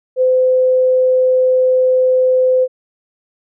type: tone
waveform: sine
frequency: 512 Hz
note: C5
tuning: 38 cents flat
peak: -9 dBFS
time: 0.16-2.68 s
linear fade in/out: 50 ms
effects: none